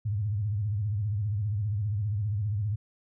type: tone with vibrato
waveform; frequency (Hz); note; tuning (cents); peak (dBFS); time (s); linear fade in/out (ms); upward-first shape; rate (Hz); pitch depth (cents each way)
sine; 103.83; G#2; 0; -26; 0.05-2.76; 10; sine; 15; 130
effects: none